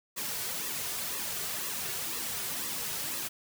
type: noise with flanger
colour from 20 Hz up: white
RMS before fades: -35 dBFS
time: 0.16-3.29 s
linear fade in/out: 20 ms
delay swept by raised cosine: 1.3 to 3.8 ms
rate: 2 Hz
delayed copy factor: -0.65
effects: none